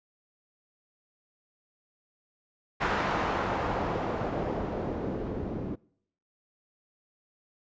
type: noise with low-pass filter sweep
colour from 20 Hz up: white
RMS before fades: -31 dBFS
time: 2.8-5.76 s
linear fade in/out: 20 ms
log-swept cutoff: 1400 to 290 Hz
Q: 0.99
effects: noise-tail reverb RT60 0.7 s tail -25 dB re dry + resampled to 16000 Hz